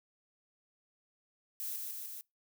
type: noise with echo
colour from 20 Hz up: violet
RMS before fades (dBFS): -39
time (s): 1.6-1.76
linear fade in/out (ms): 0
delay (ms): 150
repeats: 3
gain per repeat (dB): -2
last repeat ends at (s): 2.21
effects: noise-tail reverb RT60 0.2 s tail -24 dB re dry